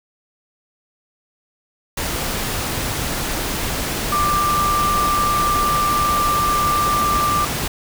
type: tone in noise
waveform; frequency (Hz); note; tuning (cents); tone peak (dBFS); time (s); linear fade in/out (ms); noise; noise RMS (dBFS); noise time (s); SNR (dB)
sine; 1183; D6; +12; -16; 4.12-7.45; 5; pink; -23; 1.97-7.68; +4
effects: none